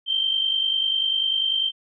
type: tone with amplitude modulation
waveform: sine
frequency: 3136 Hz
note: G7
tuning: in tune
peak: -17 dBFS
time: 0.06-1.72 s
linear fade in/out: 50 ms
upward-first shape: sine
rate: 50.1 Hz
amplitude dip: 60%
effects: none